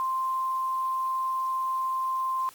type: tone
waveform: sine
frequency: 1046.5 Hz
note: C6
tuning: in tune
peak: -25 dBFS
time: 0-2.49 s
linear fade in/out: 0 ms
effects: white hiss -52 dBFS RMS until 2.54 s + Opus 48 kbps